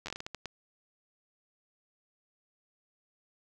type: slowing click train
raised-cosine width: 0.2 ms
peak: -21 dBFS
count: 10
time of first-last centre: 0.06-0.457 s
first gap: 10 ms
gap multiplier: 1.35
effects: none